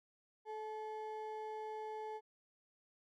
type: ring-modulated tone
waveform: triangle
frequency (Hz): 648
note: E5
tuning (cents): -30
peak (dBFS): -37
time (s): 0.45-2.21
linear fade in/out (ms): 50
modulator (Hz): 214
effects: none